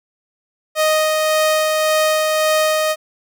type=tone with tremolo; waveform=sawtooth; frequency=622.3 Hz; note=D#5; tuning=in tune; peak=-9 dBFS; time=0.75-2.96 s; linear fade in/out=50 ms; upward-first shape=sine; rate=1.8 Hz; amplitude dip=25%; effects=none